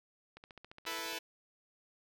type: click train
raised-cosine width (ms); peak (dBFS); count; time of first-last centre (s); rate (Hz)
0.3; -35; 12; 0.37-1.129; 14.5
type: chord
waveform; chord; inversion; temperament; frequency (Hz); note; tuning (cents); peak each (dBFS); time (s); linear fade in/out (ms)
5% pulse; E suspended fourth; none; equal; 329.6 / 440 / 493.9; E4 / A4 / B4; 0 / 0 / 0; -31; 0.86-1.19; 10
effects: none